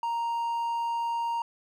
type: tone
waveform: triangle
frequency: 932.3 Hz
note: A#5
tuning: in tune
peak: -25 dBFS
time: 0.03-1.42 s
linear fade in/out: 2 ms
effects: none